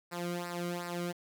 sawtooth tone with flanger, 174.61 Hz, F3, in tune, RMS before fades -37 dBFS, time 0.11-1.13 s, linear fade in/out 20 ms, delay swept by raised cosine 0.3 to 1.17 ms, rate 2.7 Hz, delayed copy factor -0.8, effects 11-bit

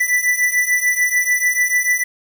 square beating tone pair, 1975.5 / 1982.3 Hz, B6 / B6, 0 / +6 cents, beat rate 6.8 Hz, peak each -20 / -17 dBFS, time 0-2.04 s, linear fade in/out 10 ms, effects 7-bit

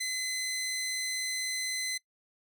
15% pulse tone, 2036 Hz, C7, 48 cents flat, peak -25 dBFS, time 0-1.98 s, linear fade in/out 10 ms, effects noise-tail reverb RT60 0.1 s tail -22 dB re dry

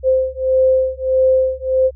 sine beating tone pair, 520 / 521.6 Hz, C5 / C5, -11 / -5 cents, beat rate 1.6 Hz, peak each -15 dBFS, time 0.03-1.91 s, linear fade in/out 50 ms, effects added 67 Hz sine -35 dBFS peak until 1.95 s

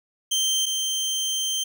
25% pulse tone pair in turn, 3136 / 3136 Hz, G7 / G7, 0 / 0 cents, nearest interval unison, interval 0 cents, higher neither, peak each -17 / -20 dBFS, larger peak first, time 0.31-0.66 / 0.66-1.64 s, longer second, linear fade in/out 10 ms, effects none

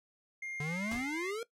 triangle tone with pitch glide, 2118 to 2091 Hz, C7 to C7, +21 to -2 cents, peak -37 dBFS, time 0.42-1.31 s, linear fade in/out 5 ms, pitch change -23 cents, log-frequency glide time 0.8-1.08 s
square exponential sweep, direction up, 143.2 to 474.1 Hz, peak -36 dBFS, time 0.6-1.43 s, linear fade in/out 2 ms
pink noise with exponential decay, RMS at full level -39 dBFS, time 0.91-1.2 s, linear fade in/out 5 ms, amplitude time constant 61 ms
effects noise-tail reverb RT60 0.1 s tail -18 dB re dry + low-pass 11000 Hz 12 dB/octave

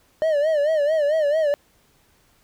triangle tone with vibrato, 606 Hz, D#5, 46 cents flat, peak -15 dBFS, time 0.22-1.54 s, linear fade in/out 0 ms, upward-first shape sine, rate 4.5 Hz, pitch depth 110 cents each way, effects pink hiss -60 dBFS RMS until 2.43 s

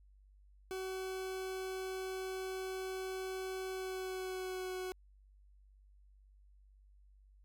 40% pulse tone with pitch glide, 377.2 to 370.5 Hz, F#4 to F#4, +33 to +2 cents, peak -38 dBFS, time 0.71-4.92 s, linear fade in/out 0 ms, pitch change -31 cents, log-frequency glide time 3.68-4.74 s, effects added 49 Hz sine -60 dBFS peak until 7.44 s

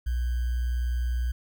sine tone with sample-and-hold, 60.7 Hz, B1, 29 cents flat, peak -24 dBFS, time 0.06-1.32 s, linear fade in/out 10 ms, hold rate 1575 Hz, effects none

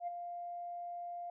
sine tone with ADSR envelope, 698.5 Hz, F5, in tune, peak -33 dBFS, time 0-1.3 s, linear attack 73 ms, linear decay 16 ms, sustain -7 dB, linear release 3 ms, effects tanh soft clip ceiling -31 dBFS

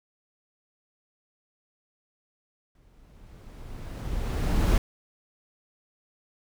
brown noise with exponential growth, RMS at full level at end -19 dBFS, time 2.75-4.78 s, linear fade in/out 2 ms, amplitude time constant 440 ms, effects none

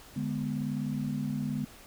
sine chord, G# diminished, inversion second, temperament equal, 146.83 / 207.7 / 246.9 Hz, D3 / G#3 / B3, 0 / 0 / 0 cents, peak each -34 dBFS, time 0.16-1.65 s, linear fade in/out 5 ms, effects pink hiss -52 dBFS RMS until 1.86 s

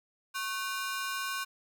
sawtooth ring-modulated tone, 1308 Hz, E6, 14 cents flat, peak -26 dBFS, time 0.34-1.45 s, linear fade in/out 20 ms, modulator 213 Hz, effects none

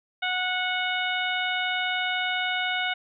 harmonic tone, 734 Hz, F#5, 14 cents flat, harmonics 1 / 2 / 3 / 4 / 5, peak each -31 / -29 / -30 / -32 / -34 dBFS, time 0.22-2.94 s, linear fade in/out 10 ms, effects none

